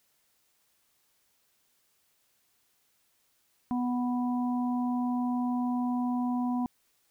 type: harmonic tone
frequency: 246.6 Hz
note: B3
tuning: 2 cents flat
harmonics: 1 / 3 / 4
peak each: -27 / -37 / -39 dBFS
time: 3.71-6.66 s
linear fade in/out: 0 ms
effects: white hiss -71 dBFS RMS until 7.1 s